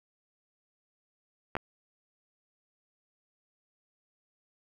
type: clicks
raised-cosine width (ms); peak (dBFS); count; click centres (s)
0.5; -17; 2; 1.553 / 1.567
effects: 8-bit